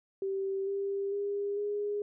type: tone with pitch steps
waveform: sine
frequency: 388.5 / 396.2 / 404.1 / 412.1 Hz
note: G4 / G4 / G#4 / G#4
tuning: -16 / +18 / -47 / -13 cents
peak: -30 dBFS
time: 0.22-2.02 s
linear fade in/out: 2 ms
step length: 450 ms
effects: none